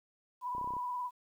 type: tone with vibrato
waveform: sine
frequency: 987.8 Hz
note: B5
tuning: in tune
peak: -34 dBFS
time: 0.41-1.11 s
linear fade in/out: 50 ms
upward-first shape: sine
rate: 19 Hz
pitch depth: 35 cents each way
type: clicks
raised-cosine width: 2 ms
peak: -35 dBFS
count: 8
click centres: 0.55 / 0.582 / 0.613 / 0.644 / 0.675 / 0.706 / 0.737 / 0.767 s
effects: 11-bit